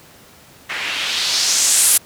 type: noise with low-pass filter sweep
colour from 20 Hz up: blue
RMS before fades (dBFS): -17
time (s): 0.69-1.98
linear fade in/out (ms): 10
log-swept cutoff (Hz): 2000 to 11000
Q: 2
effects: pink hiss -45 dBFS RMS until 2.05 s + high-pass 80 Hz 12 dB/octave